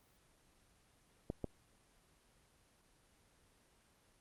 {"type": "clicks", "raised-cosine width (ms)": 2, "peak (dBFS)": -25, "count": 2, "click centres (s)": [1.301, 1.443], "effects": ["pink hiss -70 dBFS RMS until 4.2 s", "Opus 24 kbps"]}